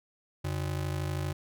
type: ring-modulated tone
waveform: square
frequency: 114.9 Hz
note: A#2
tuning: 25 cents flat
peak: -28 dBFS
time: 0.44-1.33 s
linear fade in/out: 10 ms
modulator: 26.3 Hz
effects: none